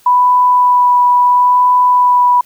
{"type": "tone with vibrato", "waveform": "sine", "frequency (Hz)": 987.8, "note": "B5", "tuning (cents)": 0, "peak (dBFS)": -6, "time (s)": [0.06, 2.41], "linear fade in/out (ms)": 5, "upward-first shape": "sine", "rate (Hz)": 0.74, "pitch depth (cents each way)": 10, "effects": ["white hiss -48 dBFS RMS until 2.45 s"]}